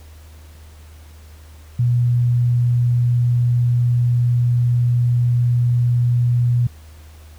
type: tone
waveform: sine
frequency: 121.3 Hz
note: B2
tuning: 31 cents flat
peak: -13 dBFS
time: 1.79-6.67 s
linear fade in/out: 5 ms
effects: added 77 Hz sine -39 dBFS peak until 7.38 s + pink hiss -50 dBFS RMS until 7.38 s